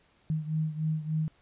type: beating tone pair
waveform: sine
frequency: 155.56 / 158.96 Hz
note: D#3 / D#3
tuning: 0 / +37 cents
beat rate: 3.4 Hz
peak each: -29 / -33 dBFS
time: 0.3-1.28 s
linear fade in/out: 0 ms
effects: pink hiss -65 dBFS RMS until 1.41 s + resampled to 8000 Hz